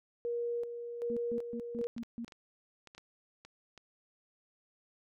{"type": "tone with tremolo", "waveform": "sine", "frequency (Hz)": 474.2, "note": "A#4", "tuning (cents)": 30, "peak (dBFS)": -32, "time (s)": [0.25, 1.87], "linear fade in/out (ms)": 0, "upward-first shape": "square", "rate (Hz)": 1.3, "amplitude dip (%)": 55}
{"type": "tone bursts", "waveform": "sine", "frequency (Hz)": 233.4, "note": "A#3", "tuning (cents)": 2, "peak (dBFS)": -37, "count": 6, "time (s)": [1.1, 2.246], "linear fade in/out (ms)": 0, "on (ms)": 66, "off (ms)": 150}
{"type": "clicks", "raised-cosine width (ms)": 0.2, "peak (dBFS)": -34, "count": 10, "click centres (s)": [1.842, 1.981, 2.034, 2.28, 2.322, 2.873, 2.949, 2.98, 3.45, 3.777]}
{"effects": []}